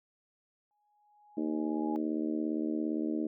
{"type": "tone with exponential growth", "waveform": "sine", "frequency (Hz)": 833, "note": "G#5", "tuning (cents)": 5, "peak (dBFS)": -36, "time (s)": [0.71, 1.96], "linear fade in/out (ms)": 0, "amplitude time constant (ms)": 270}
{"type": "harmonic tone", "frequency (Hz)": 77.5, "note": "D#2", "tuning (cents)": -6, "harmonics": [3, 4, 5, 6, 7, 8], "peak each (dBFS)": [-35, -32, -40, -46, -47, -46], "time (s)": [1.37, 3.27], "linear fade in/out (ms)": 5}
{"effects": []}